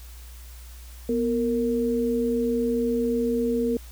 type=tone pair together; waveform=sine; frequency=244.1 / 461.9 Hz; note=B3 / A#4; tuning=-20 / -16 cents; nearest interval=major seventh; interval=1104 cents; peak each=-24 / -24 dBFS; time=1.09-3.77 s; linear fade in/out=2 ms; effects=added 60 Hz sine -40 dBFS peak until 3.91 s + white hiss -50 dBFS RMS until 3.91 s